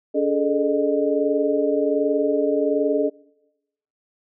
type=tone cluster; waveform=sine; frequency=286 / 419 / 440.3 / 610 Hz; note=D4 / G#4 / A4 / D#5; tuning=-46 / +15 / +1 / -34 cents; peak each=-23 dBFS; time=0.14-3.1 s; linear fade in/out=20 ms; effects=noise-tail reverb RT60 0.9 s tail -24 dB re dry